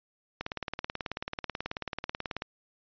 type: click train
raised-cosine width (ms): 0.3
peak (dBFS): -17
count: 38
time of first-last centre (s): 0.41-2.421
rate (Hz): 18.4
effects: resampled to 11025 Hz